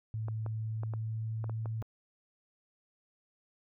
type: tone with pitch glide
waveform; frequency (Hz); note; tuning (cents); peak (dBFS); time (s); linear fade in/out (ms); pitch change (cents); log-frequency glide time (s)
sine; 110 to 111.34; A2 to A2; 0 to +21; -33; 0.14-1.82; 0; +21; 0.52-1.55
type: clicks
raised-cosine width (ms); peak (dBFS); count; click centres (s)
1; -29; 8; 0.284 / 0.463 / 0.834 / 0.937 / 1.442 / 1.496 / 1.658 / 1.825
effects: none